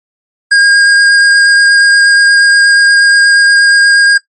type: tone with vibrato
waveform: square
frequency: 1621 Hz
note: G#6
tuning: 42 cents flat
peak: -4 dBFS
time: 0.51-4.18 s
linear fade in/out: 10 ms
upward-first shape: triangle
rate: 8.4 Hz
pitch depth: 9 cents each way
effects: noise-tail reverb RT60 0.1 s tail -17 dB re dry + MP3 32 kbps